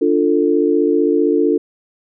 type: chord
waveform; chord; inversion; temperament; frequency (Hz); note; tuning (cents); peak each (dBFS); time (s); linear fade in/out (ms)
sine; D minor; none; equal with one note detuned; 293.7 / 349.2 / 444.6; D4 / F4 / A4; 0 / 0 / +18; -16; 0.01-1.58; 10
effects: none